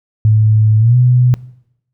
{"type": "tone with pitch glide", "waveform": "sine", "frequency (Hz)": [108.4, 124.52], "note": ["A2", "B2"], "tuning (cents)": [-25, 15], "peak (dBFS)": -6, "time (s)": [0.25, 1.34], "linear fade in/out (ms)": 0, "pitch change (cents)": 240, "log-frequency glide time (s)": [0.79, 0.96], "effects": ["noise-tail reverb RT60 0.8 s tail -21 dB re dry"]}